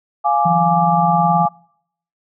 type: chord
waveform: sine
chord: D diminished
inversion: first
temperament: equal with one note detuned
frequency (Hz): 698.5 / 834 / 1174.7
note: F5 / Ab5 / D6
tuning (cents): 0 / +7 / 0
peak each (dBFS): -18 / -15 / -19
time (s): 0.24-1.49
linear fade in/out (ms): 20
type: tone with tremolo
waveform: sine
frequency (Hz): 169.9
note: F3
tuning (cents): -47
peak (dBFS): -15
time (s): 0.45-1.46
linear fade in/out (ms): 10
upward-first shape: sine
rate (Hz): 19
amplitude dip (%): 55
effects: noise-tail reverb RT60 0.7 s tail -26 dB re dry